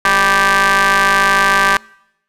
sawtooth ring-modulated tone, 191.9 Hz, G3, 37 cents flat, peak -3 dBFS, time 0.05-1.77 s, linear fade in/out 2 ms, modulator 1370 Hz, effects noise-tail reverb RT60 0.8 s tail -25 dB re dry + low-pass 12000 Hz 12 dB/octave

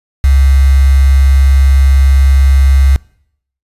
sine tone with quantisation, 67.8 Hz, C#2, 38 cents flat, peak -4 dBFS, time 0.24-2.96 s, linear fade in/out 0 ms, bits 4, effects noise-tail reverb RT60 0.7 s tail -23 dB re dry + resampled to 32000 Hz

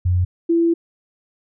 sine tone pair in turn, 89.8 / 335.6 Hz, F2 / E4, +49 / +31 cents, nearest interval octave + major seventh, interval 2282 cents, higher second, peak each -14 / -13 dBFS, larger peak second, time 0.05-0.25 / 0.49-0.74 s, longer second, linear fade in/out 10 ms, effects none

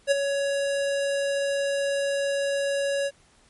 square tone with ADSR envelope, 559 Hz, C#5, 14 cents sharp, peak -16 dBFS, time 0.07-3.11 s, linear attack 44 ms, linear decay 17 ms, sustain -8 dB, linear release 45 ms, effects pink hiss -59 dBFS RMS until 3.49 s + MP3 48 kbps

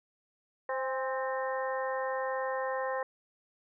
harmonic tone with a mistuned harmonic, 261.6 Hz, C4, in tune, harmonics 2 / 3 / 4 / 5 / 6 / 7, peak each -33 / -38 / -37 / -47 / -46 / -40 dBFS, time 0.69-3.03 s, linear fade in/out 2 ms, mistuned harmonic 3, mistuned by +42 cents, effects none

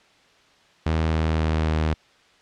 sawtooth tone with pitch steps, 80 / 79.45 / 78.9 / 78.35 Hz, D#2 / D#2 / D#2 / D#2, +49 / +37 / +25 / +13 cents, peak -16 dBFS, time 0.86-1.94 s, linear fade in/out 5 ms, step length 270 ms, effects white hiss -56 dBFS RMS until 2.41 s + low-pass 4000 Hz 12 dB/octave

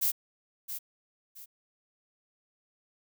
violet noise with echo, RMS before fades -27 dBFS, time 0.01-0.12 s, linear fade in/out 20 ms, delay 670 ms, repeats 2, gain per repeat -10 dB, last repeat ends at 1.46 s, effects none

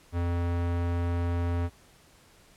square tone with low-pass filter, 86.4 Hz, F2, 18 cents flat, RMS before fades -28 dBFS, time 0.12-1.7 s, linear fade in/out 50 ms, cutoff 2100 Hz, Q 0.59, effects pink hiss -58 dBFS RMS until 2.56 s + low-pass 12000 Hz 12 dB/octave

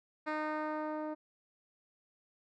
10% pulse tone with low-pass filter sweep, 307 Hz, D#4, 23 cents flat, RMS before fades -37 dBFS, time 0.26-1.15 s, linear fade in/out 20 ms, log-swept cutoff 2400 to 630 Hz, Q 0.8, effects none

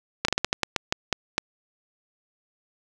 slowing click train, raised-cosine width 0.2 ms, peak -4 dBFS, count 11, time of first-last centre 0.25-1.381 s, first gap 34 ms, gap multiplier 1.25, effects none

